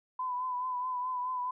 sine tone with vibrato, 1004 Hz, B5, 28 cents sharp, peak -31 dBFS, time 0.19-1.51 s, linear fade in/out 5 ms, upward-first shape triangle, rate 4.7 Hz, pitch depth 42 cents each way, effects none

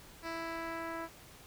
10% pulse tone with low-pass filter sweep, 330.2 Hz, E4, 3 cents sharp, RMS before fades -40 dBFS, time 0.22-1.09 s, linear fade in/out 50 ms, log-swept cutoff 5100 to 1500 Hz, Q 0.87, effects pink hiss -55 dBFS RMS until 1.46 s

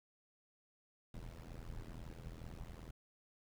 brown noise with amplitude modulation, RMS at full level -45 dBFS, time 1.14-2.91 s, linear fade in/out 2 ms, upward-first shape sine, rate 82.4 Hz, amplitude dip 95%, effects none

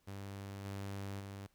sawtooth tone with level steps, 98.9 Hz, G2, 16 cents sharp, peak -40 / -37 / -41 dBFS, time 0.07-1.47 s, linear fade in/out 10 ms, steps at 0.64 / 1.19 s, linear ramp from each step 20 ms, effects pink hiss -75 dBFS RMS until 1.54 s

